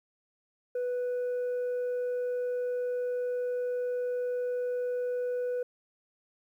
sine tone, 493.9 Hz, B4, in tune, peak -26 dBFS, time 0.75-5.63 s, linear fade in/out 5 ms, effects tanh soft clip ceiling -28 dBFS + 11-bit

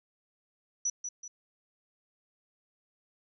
sine tone with echo, 5910 Hz, F#8, 3 cents flat, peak -27 dBFS, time 0.85-0.9 s, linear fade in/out 5 ms, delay 190 ms, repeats 2, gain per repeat -7 dB, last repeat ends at 1.28 s, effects none

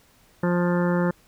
harmonic tone, 175.8 Hz, F3, 12 cents sharp, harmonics 1 / 2 / 3 / 5 / 6 / 7 / 8 / 9 / 10, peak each -21 / -27 / -27 / -33 / -36 / -38 / -35 / -41 / -37 dBFS, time 0.43-1.11 s, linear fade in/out 5 ms, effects pink hiss -58 dBFS RMS until 1.27 s

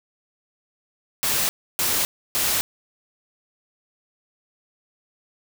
white noise bursts, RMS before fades -22 dBFS, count 3, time 1.23-2.61 s, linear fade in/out 0 ms, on 260 ms, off 300 ms, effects none

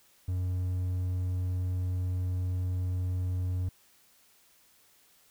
triangle tone, 91 Hz, F#2, 28 cents flat, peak -26 dBFS, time 0.28-3.69 s, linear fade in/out 5 ms, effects white hiss -63 dBFS RMS until 5.3 s

